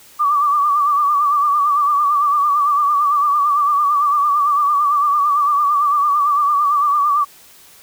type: tone with vibrato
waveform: sine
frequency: 1165 Hz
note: D6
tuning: 14 cents flat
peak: -12 dBFS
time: 0.19-7.25 s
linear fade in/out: 20 ms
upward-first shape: sine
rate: 8.9 Hz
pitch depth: 64 cents each way
effects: white hiss -45 dBFS RMS until 7.82 s